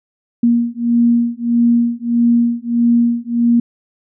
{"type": "beating tone pair", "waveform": "sine", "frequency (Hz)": [235.4, 237], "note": ["A#3", "A#3"], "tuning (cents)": [17, 29], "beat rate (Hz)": 1.6, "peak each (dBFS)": -14, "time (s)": [0.43, 3.6], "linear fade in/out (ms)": 5, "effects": []}